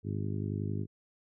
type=harmonic tone; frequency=51 Hz; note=G#1; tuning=31 cents flat; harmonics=2 / 3 / 4 / 5 / 6 / 7 / 8; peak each=-34 / -38 / -40 / -42 / -44 / -45 / -46 dBFS; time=0.03-0.87 s; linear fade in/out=50 ms; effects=none